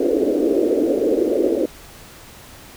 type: band-pass noise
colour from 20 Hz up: pink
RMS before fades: -18 dBFS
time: 0-1.66 s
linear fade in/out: 5 ms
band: 280 to 540 Hz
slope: 48 dB/octave
effects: pink hiss -42 dBFS RMS until 2.76 s